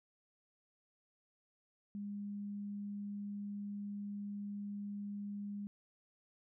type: tone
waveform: sine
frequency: 203.5 Hz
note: G#3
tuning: 35 cents flat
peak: -40 dBFS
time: 1.95-5.67 s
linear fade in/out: 0 ms
effects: none